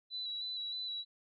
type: tone with vibrato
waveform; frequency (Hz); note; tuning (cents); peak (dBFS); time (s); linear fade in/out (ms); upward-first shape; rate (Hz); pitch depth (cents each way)
sine; 3951; B7; 0; -37; 0.1-1.05; 50; square; 3.2; 20
effects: none